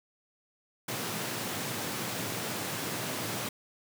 pink high-pass noise, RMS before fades -35 dBFS, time 0.88-3.49 s, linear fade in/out 5 ms, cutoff 100 Hz, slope 96 dB/octave, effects none

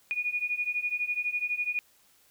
sine beating tone pair, 2446 / 2458 Hz, D#7 / D#7, -30 / -22 cents, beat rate 12 Hz, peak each -32 / -30 dBFS, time 0.11-1.79 s, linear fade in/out 0 ms, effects white hiss -63 dBFS RMS until 2.3 s

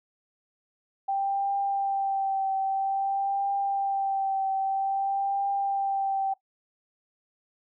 sine tone with vibrato, 784 Hz, G5, in tune, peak -24 dBFS, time 1.08-6.34 s, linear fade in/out 10 ms, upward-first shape triangle, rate 0.51 Hz, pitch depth 26 cents each way, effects noise-tail reverb RT60 0.1 s tail -18 dB re dry

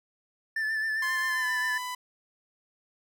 triangle tone with vibrato, 1760 Hz, A6, in tune, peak -25 dBFS, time 0.56-1.78 s, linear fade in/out 5 ms, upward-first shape sine, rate 7.5 Hz, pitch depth 32 cents each way
sawtooth tone with pitch glide, 1046.5 to 997.5 Hz, C6 to B5, 0 to +17 cents, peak -29 dBFS, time 1.02-1.95 s, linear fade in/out 5 ms, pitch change -83 cents, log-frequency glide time 1.27-1.51 s
effects none

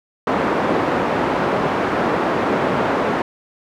pink band-pass noise, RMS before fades -19 dBFS, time 0.27-3.22 s, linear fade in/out 2 ms, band 240 to 1300 Hz, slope 12 dB/octave, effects none

